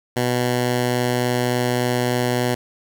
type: tone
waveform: 10% pulse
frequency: 123.47 Hz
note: B2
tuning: in tune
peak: -10 dBFS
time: 0.16-2.55 s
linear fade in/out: 10 ms
effects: none